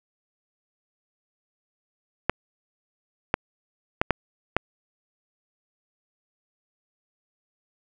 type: clicks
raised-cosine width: 0.5 ms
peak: -4 dBFS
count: 5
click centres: 2.296 / 3.341 / 4.015 / 4.107 / 4.566 s
effects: none